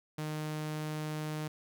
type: tone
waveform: sawtooth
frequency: 153.6 Hz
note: D#3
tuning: 22 cents flat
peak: -31 dBFS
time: 0.18-1.48 s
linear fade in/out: 5 ms
effects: none